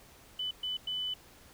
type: tone bursts at uneven times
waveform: sine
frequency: 3000 Hz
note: F#7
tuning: 23 cents sharp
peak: -32 dBFS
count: 3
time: 0.39-0.51 / 0.63-0.77 / 0.87-1.14 s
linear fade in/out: 5 ms
effects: pink hiss -57 dBFS RMS until 1.53 s